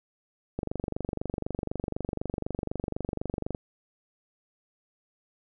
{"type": "click train", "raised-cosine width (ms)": 2, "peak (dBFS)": -17, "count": 72, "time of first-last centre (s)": [0.59, 3.548], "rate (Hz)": 24, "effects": []}